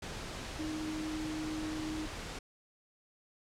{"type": "tone in noise", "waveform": "sine", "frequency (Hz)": 311.1, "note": "D#4", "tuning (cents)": 0, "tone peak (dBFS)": -36, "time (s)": [0.59, 2.06], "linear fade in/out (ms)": 5, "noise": "pink", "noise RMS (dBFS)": -42, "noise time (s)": [0.02, 2.39], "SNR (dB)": 3, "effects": ["low-pass 7000 Hz 12 dB/octave"]}